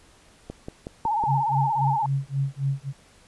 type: click train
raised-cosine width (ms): 2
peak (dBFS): -20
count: 5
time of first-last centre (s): 0.5-1.238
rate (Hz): 5.42
type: tone with vibrato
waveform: sine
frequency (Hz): 870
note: A5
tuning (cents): -20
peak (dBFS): -21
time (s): 1.05-2.06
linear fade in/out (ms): 2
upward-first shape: sine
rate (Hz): 17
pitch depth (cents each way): 100
type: tone with tremolo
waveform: sine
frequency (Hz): 137.6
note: C#3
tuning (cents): -12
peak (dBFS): -20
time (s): 1.26-2.93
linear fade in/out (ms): 50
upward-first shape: sine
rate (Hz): 3.7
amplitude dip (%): 100
effects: pink hiss -55 dBFS RMS until 3.27 s + resampled to 24000 Hz